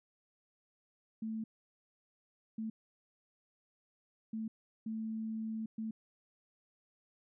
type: tone bursts at uneven times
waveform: sine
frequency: 221 Hz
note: A3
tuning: 8 cents sharp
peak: -36 dBFS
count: 5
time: 1.22-1.44 / 2.58-2.7 / 4.33-4.48 / 4.86-5.66 / 5.78-5.91 s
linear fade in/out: 5 ms
effects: none